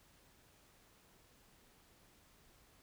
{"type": "silence", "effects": ["pink hiss -67 dBFS RMS until 2.82 s"]}